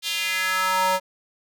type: tone with high-pass filter sweep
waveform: square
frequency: 186.7 Hz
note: F#3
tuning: 16 cents sharp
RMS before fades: -23 dBFS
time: 0.02-1 s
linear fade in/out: 50 ms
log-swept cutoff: 3500 to 690 Hz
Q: 2.6
effects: none